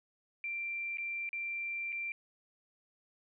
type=tone with dropouts; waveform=sine; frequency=2360 Hz; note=D7; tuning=8 cents sharp; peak=-35 dBFS; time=0.44-2.12 s; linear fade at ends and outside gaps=1 ms; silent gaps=0.972-0.983 / 1.291-1.33 / 1.922-1.926 s; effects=none